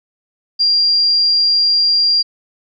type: tone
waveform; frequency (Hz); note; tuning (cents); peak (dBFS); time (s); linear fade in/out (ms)
sine; 4773; D8; +27; -10; 0.59-2.23; 20
effects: none